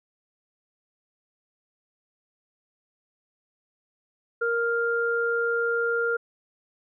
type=tone pair together; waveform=sine; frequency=466.7 / 1400 Hz; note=A#4 / F6; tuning=+2 / +4 cents; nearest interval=octave + perfect fifth; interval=1902 cents; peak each=-25 dBFS; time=4.41-6.17 s; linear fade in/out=10 ms; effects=none